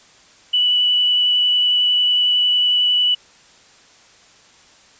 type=tone with vibrato; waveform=sine; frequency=2960 Hz; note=F#7; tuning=in tune; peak=-13 dBFS; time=0.53-3.15 s; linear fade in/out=10 ms; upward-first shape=sine; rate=11 Hz; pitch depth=10 cents each way; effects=white hiss -49 dBFS RMS until 4.99 s + resampled to 16000 Hz